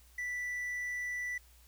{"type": "tone", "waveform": "triangle", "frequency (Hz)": 1971, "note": "B6", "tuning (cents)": -4, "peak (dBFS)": -33, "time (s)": [0.18, 1.38], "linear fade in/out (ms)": 5, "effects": ["added 60 Hz sine -59 dBFS peak until 1.67 s", "white hiss -64 dBFS RMS until 1.67 s"]}